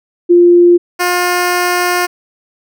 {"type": "tone pair in turn", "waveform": ["sine", "10% pulse"], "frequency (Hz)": [349.2, 356.1], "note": ["F4", "F4"], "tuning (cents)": [0, 34], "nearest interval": "unison", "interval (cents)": 34, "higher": "second", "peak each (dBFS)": -3, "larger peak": "neither", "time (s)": [[0.29, 0.78], [0.99, 2.07]], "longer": "second", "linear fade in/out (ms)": 20, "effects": []}